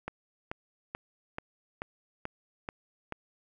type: click train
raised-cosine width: 0.5 ms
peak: -20 dBFS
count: 8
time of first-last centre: 0.08-3.123 s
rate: 2.3 Hz
effects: 10-bit